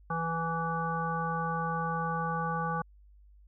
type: harmonic tone with a mistuned harmonic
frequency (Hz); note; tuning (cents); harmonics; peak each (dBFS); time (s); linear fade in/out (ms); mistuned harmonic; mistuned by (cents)
164.81; E3; 0; 1 / 3 / 5 / 7 / 9; -34 / -39 / -35 / -34 / -39; 0.1-2.82; 5; 5; +17
effects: added 50 Hz sine -54 dBFS peak until 3.47 s